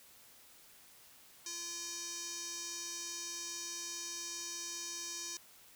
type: tone with band-pass filter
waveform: square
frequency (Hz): 342.8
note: F4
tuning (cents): -32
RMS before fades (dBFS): -43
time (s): 1.46-5.37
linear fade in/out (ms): 2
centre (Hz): 6100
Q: 3.4
effects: white hiss -60 dBFS RMS until 5.75 s